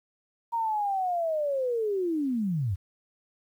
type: linear sweep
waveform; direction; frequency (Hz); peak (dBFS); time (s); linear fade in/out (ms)
sine; down; 940 to 82.8; -25; 0.52-2.76; 20
effects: 10-bit